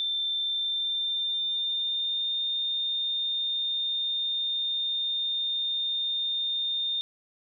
sine tone with pitch glide, 3562 to 3633 Hz, A7 to A#7, +21 to -45 cents, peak -26 dBFS, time 0-7.01 s, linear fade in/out 0 ms, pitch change +34 cents, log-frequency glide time 0.37-2.38 s, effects none

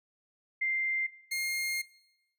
sine / sawtooth tone pair in turn, 2093 / 2128 Hz, C7 / C7, 0 / +29 cents, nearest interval unison, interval 29 cents, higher second, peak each -27 dBFS, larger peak neither, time 0.61-1.07 / 1.31-1.82 s, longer second, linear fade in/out 10 ms, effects noise-tail reverb RT60 0.9 s tail -20 dB re dry

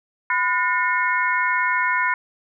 harmonic tone with a mistuned harmonic, 361.6 Hz, F#4, 40 cents flat, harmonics 3 / 4 / 5 / 6, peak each -22 / -23 / -24 / -25 dBFS, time 0.3-2.14 s, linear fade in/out 2 ms, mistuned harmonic 3, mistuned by -140 cents, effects none

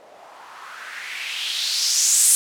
violet noise with low-pass filter sweep, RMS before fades -23 dBFS, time 0-2.35 s, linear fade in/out 0 ms, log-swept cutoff 560 to 9300 Hz, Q 3.1, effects none

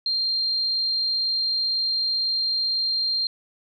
sine tone, 4186 Hz, C8, in tune, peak -21 dBFS, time 0.06-3.27 s, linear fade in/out 2 ms, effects none

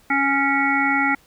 harmonic tone, 277.2 Hz, C#4, in tune, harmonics 1 / 3 / 5 / 7 / 8, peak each -23 / -23 / -23 / -23 / -23 dBFS, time 0.1-1.15 s, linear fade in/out 5 ms, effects pink hiss -55 dBFS RMS until 1.26 s

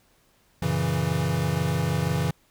square chord, F# dominant seventh, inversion none, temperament equal, 92.5 / 116.54 / 138.59 / 164.81 Hz, F#2 / A#2 / C#3 / E3, 0 / 0 / 0 / 0 cents, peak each -31 / -33 / -28 / -27 dBFS, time 0.62-2.31 s, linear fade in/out 5 ms, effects pink hiss -63 dBFS RMS until 2.5 s

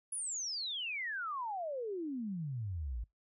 sine exponential sweep, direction down, 10548 to 51.91 Hz, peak -36 dBFS, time 0.12-3.04 s, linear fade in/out 5 ms, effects noise-tail reverb RT60 0.2 s tail -26 dB re dry

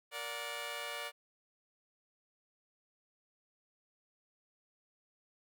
10% pulse chord, Bb augmented, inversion none, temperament just, 466.2 / 582.7 / 728.4 Hz, Bb4 / D5 / F#5, 0 / -14 / -27 cents, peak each -38 / -34 / -38 dBFS, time 0.11-1.12 s, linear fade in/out 50 ms, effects none

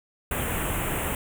pink band-stop noise, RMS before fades -28 dBFS, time 0.31-1.15 s, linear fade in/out 2 ms, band 3100 to 7600 Hz, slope 48 dB/octave, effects none

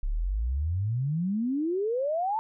sine exponential sweep, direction up, 32.7 to 906 Hz, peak -25 dBFS, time 0.03-2.39 s, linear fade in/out 0 ms, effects none

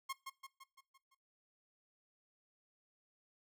sawtooth tone with echo, 1075 Hz, C6, 47 cents sharp, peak -35 dBFS, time 0.09-0.13 s, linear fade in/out 10 ms, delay 170 ms, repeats 6, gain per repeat -5 dB, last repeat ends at 1.15 s, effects noise-tail reverb RT60 0.3 s tail -20 dB re dry

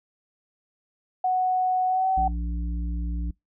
sine tone with pitch glide, 740 to 759.5 Hz, F#5 to F#5, 0 to +45 cents, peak -20 dBFS, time 1.24-2.28 s, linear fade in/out 5 ms, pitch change +45 cents, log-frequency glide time 1.87-2.09 s
harmonic tone, 58.5 Hz, A#1, 7 cents sharp, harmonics 1 / 3 / 5, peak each -26 / -36 / -40 dBFS, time 2.17-3.31 s, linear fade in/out 5 ms
effects noise-tail reverb RT60 0.2 s tail -26 dB re dry

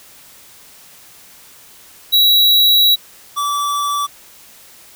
square tone pair in turn, 3889 / 1156.2 Hz, B7 / D6, -27 / -27 cents, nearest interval octave + major sixth, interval 2100 cents, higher first, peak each -9 / -17 dBFS, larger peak first, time 2.12-2.96 / 3.36-4.07 s, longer first, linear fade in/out 20 ms, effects white hiss -43 dBFS RMS until 4.95 s

